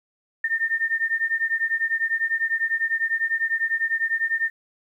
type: beating tone pair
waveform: sine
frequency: 1809 / 1819 Hz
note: A6 / A#6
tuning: +48 / -43 cents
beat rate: 10 Hz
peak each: -24 dBFS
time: 0.44-4.5 s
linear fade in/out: 5 ms
effects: 10-bit